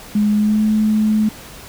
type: tone with pitch glide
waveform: sine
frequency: 209.2 to 215.1 Hz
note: G#3 to A3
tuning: +13 to -39 cents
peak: -12 dBFS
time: 0.15-1.29 s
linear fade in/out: 5 ms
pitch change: +48 cents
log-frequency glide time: 0.34-0.63 s
effects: pink hiss -37 dBFS RMS until 1.68 s